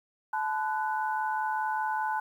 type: tone cluster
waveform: sine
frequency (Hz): 866 / 1011 / 1483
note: A5 / B5 / F#6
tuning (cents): -28 / +40 / +4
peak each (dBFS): -29 / -35 / -34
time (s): 0.33-2.2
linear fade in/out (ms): 5
effects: 10-bit